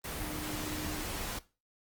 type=tone in noise; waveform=sine; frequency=304.4 Hz; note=D#4; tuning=38 cents flat; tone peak=-41 dBFS; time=0.2-1.04 s; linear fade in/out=5 ms; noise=pink; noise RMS=-38 dBFS; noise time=0.04-1.39 s; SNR=-6 dB; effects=noise-tail reverb RT60 0.3 s tail -18 dB re dry + Opus 24 kbps